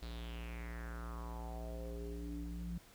square tone with low-pass filter sweep, 58.27 Hz, A#1, in tune, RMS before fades -44 dBFS, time 0.02-2.78 s, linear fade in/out 5 ms, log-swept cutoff 4300 to 180 Hz, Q 4.8, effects pink hiss -62 dBFS RMS until 2.94 s

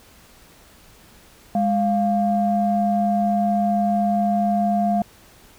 sine tone pair together, 205.8 / 698.5 Hz, G#3 / F5, -16 / 0 cents, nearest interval octave + major sixth, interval 2116 cents, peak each -19 dBFS, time 1.55-5.02 s, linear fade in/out 2 ms, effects tanh soft clip ceiling -9 dBFS + pink hiss -50 dBFS RMS until 5.58 s

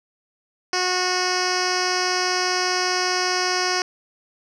10% pulse tone with low-pass filter, 365 Hz, F#4, 24 cents flat, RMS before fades -22 dBFS, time 0.73-3.82 s, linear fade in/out 2 ms, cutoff 5300 Hz, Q 3.5, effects none

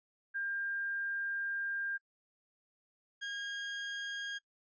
sine / 30% pulse tone pair in turn, 1600 / 1627 Hz, G6 / G#6, +35 / -36 cents, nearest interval unison, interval 29 cents, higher second, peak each -34 / -35 dBFS, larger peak first, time 0.34-1.98 / 3.21-4.39 s, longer first, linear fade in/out 20 ms, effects noise-tail reverb RT60 0.1 s tail -22 dB re dry + resampled to 16000 Hz

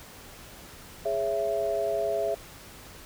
sine chord, C# minor, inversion second, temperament just, 415.8 / 554.4 / 665.2 Hz, G#4 / C#5 / E5, +2 / 0 / +16 cents, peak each -31 / -32 / -27 dBFS, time 1.05-2.35 s, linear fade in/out 10 ms, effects pink hiss -47 dBFS RMS until 3.05 s

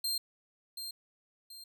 sawtooth tone with echo, 4182 Hz, C8, 2 cents flat, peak -28 dBFS, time 0.04-0.18 s, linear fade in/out 5 ms, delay 730 ms, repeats 2, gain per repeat -8 dB, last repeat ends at 1.64 s, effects none

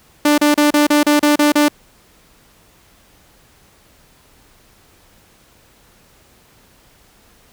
sawtooth tone bursts, 295.2 Hz, D4, 9 cents sharp, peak -6 dBFS, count 9, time 0.25-1.684 s, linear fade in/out 5 ms, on 130 ms, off 33 ms, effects pink hiss -51 dBFS RMS until 7.52 s

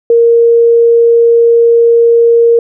sine tone, 466.2 Hz, A#4, in tune, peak -3 dBFS, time 0.1-2.59 s, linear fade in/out 2 ms, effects none

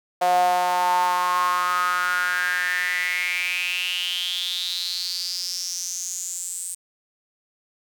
sawtooth tone with high-pass filter sweep, 179.4 Hz, F3, 47 cents sharp, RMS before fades -24 dBFS, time 0.21-6.75 s, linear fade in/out 10 ms, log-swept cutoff 670 to 8500 Hz, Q 7.9, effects none

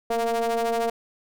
square ring-modulated tone, 116.7 Hz, A#2, 2 cents sharp, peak -20 dBFS, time 0.1-0.9 s, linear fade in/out 5 ms, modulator 577 Hz, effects none

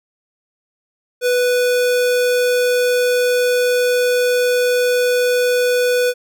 square tone, 493.9 Hz, B4, in tune, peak -14 dBFS, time 1.21-6.14 s, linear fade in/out 50 ms, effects none

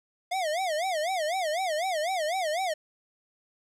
square tone with vibrato, 681 Hz, F5, 44 cents flat, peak -27 dBFS, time 0.31-2.74 s, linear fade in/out 10 ms, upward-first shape sine, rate 4 Hz, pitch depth 220 cents each way, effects low-pass 10000 Hz 12 dB/octave + 10-bit

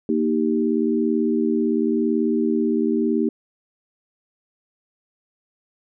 sine chord, Eb major, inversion second, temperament equal, 233.1 / 311.1 / 392 Hz, Bb3 / Eb4 / G4, 0 / 0 / 0 cents, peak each -21 / -22 / -23 dBFS, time 0.09-3.29 s, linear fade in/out 2 ms, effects none

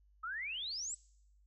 sine exponential sweep, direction up, 1260 to 8080 Hz, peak -38 dBFS, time 0.23-0.95 s, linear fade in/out 10 ms, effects noise-tail reverb RT60 0.8 s tail -23 dB re dry + added 50 Hz sine -64 dBFS peak until 1.46 s

